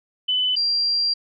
sine tone pair in turn, 3007 / 4746 Hz, F#7 / D8, +27 / +17 cents, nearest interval minor sixth, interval 790 cents, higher second, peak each -18 dBFS, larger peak neither, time 0.28-0.56 / 0.56-1.14 s, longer second, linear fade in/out 10 ms, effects none

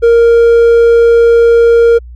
sine tone with hard clipping, 466.2 Hz, A#4, in tune, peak -4 dBFS, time 0.02-1.99 s, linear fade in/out 20 ms, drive 3 dB, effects added 60 Hz sine -27 dBFS peak until 2.15 s

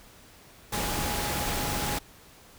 sine tone in noise, 830.6 Hz, G#5, in tune, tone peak -36 dBFS, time 0.72-1.99 s, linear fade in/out 10 ms, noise pink, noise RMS -30 dBFS, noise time 0.72-1.99 s, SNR -9 dB, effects pink hiss -53 dBFS RMS until 2.58 s

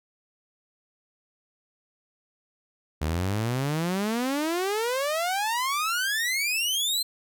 sawtooth exponential sweep, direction up, 73.7 to 4186 Hz, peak -21 dBFS, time 3.01-7.03 s, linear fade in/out 10 ms, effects none

